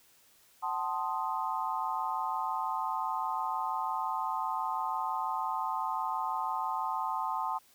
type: chord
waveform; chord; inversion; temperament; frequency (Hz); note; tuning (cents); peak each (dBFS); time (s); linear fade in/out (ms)
sine; F# diminished seventh; none; equal with one note detuned; 754.2 / 880 / 1046.5 / 1244.5; F#5 / A5 / C6 / Eb6; +33 / 0 / 0 / 0; -38 / -34 / -35 / -38; 0.62-7.59; 20
effects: white hiss -63 dBFS RMS until 7.74 s